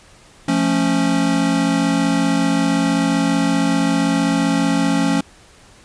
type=chord; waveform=square; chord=F augmented; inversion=none; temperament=equal with one note detuned; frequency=174.61 / 220 / 275.4 Hz; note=F3 / A3 / C#4; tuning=0 / 0 / -11 cents; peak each=-21 / -22 / -18 dBFS; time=0.48-5.21 s; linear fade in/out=5 ms; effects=pink hiss -47 dBFS RMS until 5.84 s + resampled to 22050 Hz